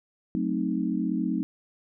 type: chord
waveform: sine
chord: F# diminished seventh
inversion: none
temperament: equal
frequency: 185 / 220 / 261.6 / 311.1 Hz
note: F#3 / A3 / C4 / Eb4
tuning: 0 / 0 / 0 / 0 cents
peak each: -30 dBFS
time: 0.35-1.43 s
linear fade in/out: 0 ms
effects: none